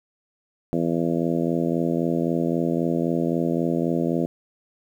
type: harmonic tone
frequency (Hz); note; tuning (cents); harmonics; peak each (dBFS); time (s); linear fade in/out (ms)
83.8; E2; +29; 2 / 3 / 4 / 5 / 6 / 7 / 8; -26 / -25 / -26 / -31 / -31 / -32 / -34; 0.73-4.26; 0
effects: 9-bit